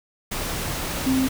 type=tone in noise; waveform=sine; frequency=262.3 Hz; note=C4; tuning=4 cents sharp; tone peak=-18 dBFS; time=1.06-1.28 s; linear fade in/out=10 ms; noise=pink; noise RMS=-28 dBFS; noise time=0.31-1.29 s; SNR=+7 dB; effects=none